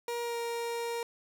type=tone with pitch glide; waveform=30% pulse; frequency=473.9 to 468.5 Hz; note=A#4 to A#4; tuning=+28 to +9 cents; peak=-30 dBFS; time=0.08-1.03 s; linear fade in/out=2 ms; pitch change=-19 cents; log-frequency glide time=0.22-0.37 s; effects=none